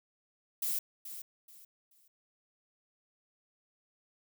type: noise with echo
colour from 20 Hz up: violet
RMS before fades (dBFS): -33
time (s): 0.62-0.79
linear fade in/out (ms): 5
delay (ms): 430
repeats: 3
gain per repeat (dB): -11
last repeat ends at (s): 2.08
effects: none